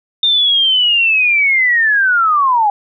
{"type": "linear sweep", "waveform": "sine", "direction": "down", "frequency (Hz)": [3639, 800], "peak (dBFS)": -9, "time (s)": [0.23, 2.7], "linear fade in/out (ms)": 2, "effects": []}